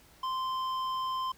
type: tone with hard clipping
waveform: triangle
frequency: 1040 Hz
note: C6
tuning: 11 cents flat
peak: -32 dBFS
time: 0.23-1.32 s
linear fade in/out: 5 ms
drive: 12 dB
effects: pink hiss -59 dBFS RMS until 1.37 s